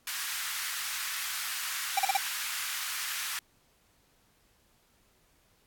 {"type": "high-pass noise", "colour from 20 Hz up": "pink", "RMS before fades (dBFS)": -35, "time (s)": [0.07, 3.39], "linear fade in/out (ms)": 2, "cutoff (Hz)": 1300, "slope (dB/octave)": 24}
{"type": "tone bursts", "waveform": "square", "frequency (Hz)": 784, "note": "G5", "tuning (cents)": 0, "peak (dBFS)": -23, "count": 4, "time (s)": [1.97, 2.17], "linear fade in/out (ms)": 5, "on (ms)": 23, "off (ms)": 36}
{"effects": ["pink hiss -67 dBFS RMS until 5.66 s", "AAC 64 kbps"]}